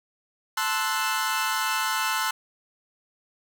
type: chord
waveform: sawtooth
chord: F# half-diminished seventh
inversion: first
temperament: equal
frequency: 880 / 1046.5 / 1318.5 / 1480 Hz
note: A5 / C6 / E6 / F#6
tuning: 0 / 0 / 0 / 0 cents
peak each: -26 dBFS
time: 0.57-2.31 s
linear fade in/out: 5 ms
effects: none